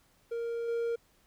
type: tone with level steps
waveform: triangle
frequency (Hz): 466.2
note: A#4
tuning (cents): 0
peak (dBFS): -30 / -27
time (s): 0.31-0.96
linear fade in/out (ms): 10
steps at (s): 0.68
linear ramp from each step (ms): 5
effects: pink hiss -67 dBFS RMS until 1.26 s